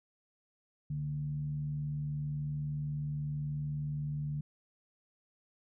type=tone with frequency modulation; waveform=sine; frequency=146.83 Hz; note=D3; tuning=in tune; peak=-33 dBFS; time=0.9-4.41 s; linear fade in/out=5 ms; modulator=79.1 Hz; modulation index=0.32; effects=none